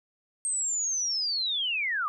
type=linear sweep; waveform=sine; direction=down; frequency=8440 to 1145 Hz; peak=-26 dBFS; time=0.45-2.08 s; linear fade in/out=0 ms; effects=none